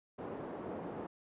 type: band-pass noise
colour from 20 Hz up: pink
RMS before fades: -43 dBFS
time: 0.18-1.07 s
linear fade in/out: 10 ms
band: 230 to 700 Hz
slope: 12 dB/octave
effects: resampled to 8000 Hz

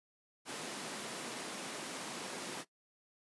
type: high-pass noise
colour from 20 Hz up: pink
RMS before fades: -43 dBFS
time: 0.45-2.65 s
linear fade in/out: 50 ms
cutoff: 190 Hz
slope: 24 dB/octave
effects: noise-tail reverb RT60 0.1 s tail -18 dB re dry + resampled to 24000 Hz

